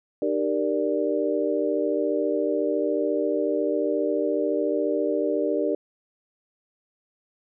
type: chord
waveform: sine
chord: Eb major seventh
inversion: none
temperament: equal with one note detuned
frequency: 304 / 392 / 466.2 / 587.3 Hz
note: Eb4 / G4 / Bb4 / D5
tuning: -40 / 0 / 0 / 0 cents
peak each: -27 dBFS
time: 0.22-5.75 s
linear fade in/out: 2 ms
effects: none